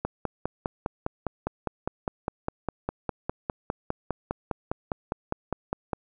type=click train; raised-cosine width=1 ms; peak=-13 dBFS; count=30; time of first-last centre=0.05-5.932 s; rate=4.93 Hz; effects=none